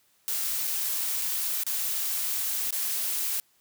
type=noise with dropouts; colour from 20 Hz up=blue; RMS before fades=-29 dBFS; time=0.28-3.4 s; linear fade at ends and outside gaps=0 ms; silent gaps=0.671-0.675 / 1.216-1.22 / 1.635-1.666 / 2.707-2.726 s; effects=white hiss -66 dBFS RMS until 3.6 s + high-pass 60 Hz 12 dB/octave